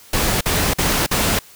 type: noise bursts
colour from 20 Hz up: pink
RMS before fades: -18 dBFS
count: 4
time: 0.13-1.391 s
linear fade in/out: 5 ms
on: 280 ms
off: 47 ms
effects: white hiss -45 dBFS RMS until 1.55 s